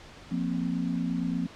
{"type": "chord", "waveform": "sine", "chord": "F suspended fourth", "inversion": "none", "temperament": "equal", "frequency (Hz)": [174.61, 233.1, 261.6], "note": ["F3", "Bb3", "C4"], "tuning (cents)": [0, 0, 0], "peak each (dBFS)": [-30, -32, -31], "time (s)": [0.31, 1.47], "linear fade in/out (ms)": 10, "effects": ["pink hiss -48 dBFS RMS until 1.55 s", "low-pass 5000 Hz 12 dB/octave"]}